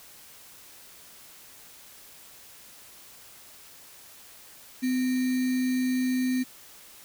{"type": "tone with sample-and-hold", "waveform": "sine", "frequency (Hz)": 254.5, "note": "C4", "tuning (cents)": -48, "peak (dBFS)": -23, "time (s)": [4.82, 6.44], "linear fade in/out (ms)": 20, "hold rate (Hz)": 2100, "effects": ["white hiss -50 dBFS RMS until 7.04 s"]}